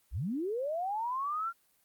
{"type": "linear sweep", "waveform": "sine", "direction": "up", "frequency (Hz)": [40.88, 1398], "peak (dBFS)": -31, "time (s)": [0.11, 1.53], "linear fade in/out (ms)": 50, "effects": ["white hiss -70 dBFS RMS until 1.84 s", "Opus 24 kbps"]}